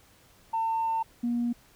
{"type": "tone pair in turn", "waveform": "sine", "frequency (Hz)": [901, 238.6], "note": ["A5", "A#3"], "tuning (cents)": [41, 41], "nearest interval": "octave + major seventh", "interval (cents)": 2300, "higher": "first", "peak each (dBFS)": -24, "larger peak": "neither", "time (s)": [[0.53, 1.03], [1.23, 1.53]], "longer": "first", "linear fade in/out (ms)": 10, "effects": ["tanh soft clip ceiling -21 dBFS", "pink hiss -59 dBFS RMS until 1.75 s"]}